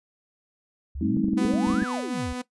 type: exponential two-way sweep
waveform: sine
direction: up then down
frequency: 61.74 to 1760 to 61.74 Hz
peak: -31 dBFS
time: 0.95-2.33 s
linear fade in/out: 5 ms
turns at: 1.83 s
type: chord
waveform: sine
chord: A half-diminished seventh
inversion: third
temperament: just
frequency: 198 / 220 / 264 / 316.8 Hz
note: G3 / A3 / C4 / Eb4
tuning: +18 / 0 / +16 / +31 cents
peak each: -27 dBFS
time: 1.01-1.84 s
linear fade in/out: 5 ms
type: clicks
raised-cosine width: 3 ms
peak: -21 dBFS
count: 10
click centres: 1.169 / 1.244 / 1.285 / 1.335 / 1.452 / 1.538 / 1.671 / 1.702 / 1.741 / 1.821 s
type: tone with tremolo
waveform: sawtooth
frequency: 249.4 Hz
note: B3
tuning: 17 cents sharp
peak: -23 dBFS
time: 1.37-2.42 s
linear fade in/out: 10 ms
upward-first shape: triangle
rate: 3.9 Hz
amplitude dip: 45%
effects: noise-tail reverb RT60 0.1 s tail -17 dB re dry + resampled to 24000 Hz